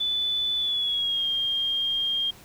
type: tone with pitch glide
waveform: sine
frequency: 3486 to 3215 Hz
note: A7 to G7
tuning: -17 to +43 cents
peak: -23 dBFS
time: 0-2.31 s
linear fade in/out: 10 ms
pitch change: -140 cents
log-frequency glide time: 0.57-1.28 s
effects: pink hiss -50 dBFS RMS until 2.44 s